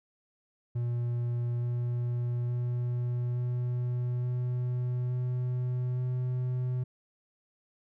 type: tone with pitch steps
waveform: triangle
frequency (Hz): 120 / 120.97 / 121.96 / 122.95 / 123.95 / 124.95 / 125.97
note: B2 / B2 / B2 / B2 / B2 / B2 / B2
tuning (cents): -49 / -35 / -21 / -7 / +7 / +21 / +35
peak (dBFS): -26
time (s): 0.75-6.84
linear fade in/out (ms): 10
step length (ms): 870
effects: none